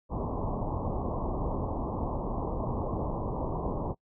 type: low-pass noise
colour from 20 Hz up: pink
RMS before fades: -32 dBFS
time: 0.09-3.95 s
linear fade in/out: 50 ms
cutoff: 1100 Hz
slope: 96 dB/octave
effects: noise-tail reverb RT60 0.1 s tail -23 dB re dry